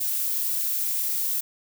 violet noise, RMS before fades -26 dBFS, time 0-1.41 s, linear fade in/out 10 ms, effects none

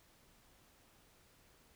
silence, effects pink hiss -67 dBFS RMS until 1.75 s

